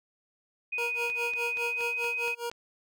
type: tone with pitch glide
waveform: sine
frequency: 2489 to 2511 Hz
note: D#7 to D#7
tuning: 0 to +15 cents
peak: -29 dBFS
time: 0.72-2.35 s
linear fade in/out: 10 ms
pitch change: +15 cents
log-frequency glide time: 1.31-2 s
type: tone with tremolo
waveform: 25% pulse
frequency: 473 Hz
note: A#4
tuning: 25 cents sharp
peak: -27 dBFS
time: 0.78-2.5 s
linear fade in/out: 2 ms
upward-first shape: sine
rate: 4.9 Hz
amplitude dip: 95%
type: click train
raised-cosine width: 0.2 ms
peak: -27 dBFS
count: 7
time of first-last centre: 1.1-2.515 s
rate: 4.24 Hz
effects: none